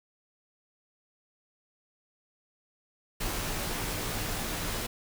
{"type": "noise with comb filter", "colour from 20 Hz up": "pink", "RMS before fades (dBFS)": -33, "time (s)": [3.2, 4.87], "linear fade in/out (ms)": 10, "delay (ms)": 15, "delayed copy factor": -0.5, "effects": []}